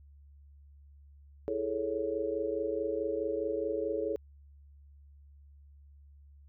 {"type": "chord", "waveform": "sine", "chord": "A major seventh", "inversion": "second", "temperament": "equal", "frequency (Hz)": [329.6, 415.3, 440, 554.4], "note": ["E4", "G#4", "A4", "C#5"], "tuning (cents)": [0, 0, 0, 0], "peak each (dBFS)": [-38, -36, -34, -36], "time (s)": [1.48, 4.16], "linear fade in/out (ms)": 0, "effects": ["added 71 Hz sine -53 dBFS peak until 6.48 s"]}